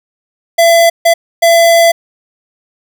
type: tone bursts at uneven times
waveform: square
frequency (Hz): 673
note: E5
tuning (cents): +36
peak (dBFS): -5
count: 3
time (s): 0.58-0.9 / 1.05-1.14 / 1.42-1.92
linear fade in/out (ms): 10
effects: none